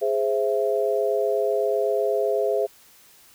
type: chord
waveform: sine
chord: Ab augmented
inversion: none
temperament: equal with one note detuned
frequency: 415.3 / 523.3 / 664.2 Hz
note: Ab4 / C5 / E5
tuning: 0 / 0 / +13 cents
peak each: -23 / -25 / -25 dBFS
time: 0.01-2.67 s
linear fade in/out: 20 ms
effects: white hiss -53 dBFS RMS until 3.34 s